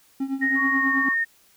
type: tone with tremolo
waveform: triangle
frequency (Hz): 270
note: C#4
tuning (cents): -45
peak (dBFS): -19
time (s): 0.2-1.09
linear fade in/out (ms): 5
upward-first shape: triangle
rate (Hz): 9.3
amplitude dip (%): 85
type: tone with pitch glide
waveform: sine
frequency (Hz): 1864.7 to 1836.9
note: A#6 to A#6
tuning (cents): 0 to -26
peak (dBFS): -20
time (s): 0.41-1.25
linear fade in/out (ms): 20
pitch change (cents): -26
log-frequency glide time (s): 0.73-0.95
type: tone with vibrato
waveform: sine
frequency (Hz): 1107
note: C#6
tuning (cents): -3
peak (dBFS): -27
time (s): 0.55-1.15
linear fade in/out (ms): 50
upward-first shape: sine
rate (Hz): 2.6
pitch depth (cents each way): 13
effects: white hiss -58 dBFS RMS until 1.56 s